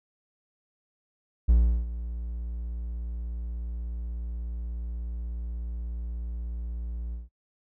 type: tone with ADSR envelope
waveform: triangle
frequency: 58.27 Hz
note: A#1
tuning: in tune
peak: -13 dBFS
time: 1.48-7.29 s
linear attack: 15 ms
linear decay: 360 ms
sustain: -16 dB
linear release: 160 ms
effects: noise-tail reverb RT60 0.1 s tail -26 dB re dry